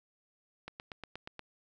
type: click train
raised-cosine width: 0.3 ms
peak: -26 dBFS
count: 7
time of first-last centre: 0.68-1.393 s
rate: 8.41 Hz
effects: none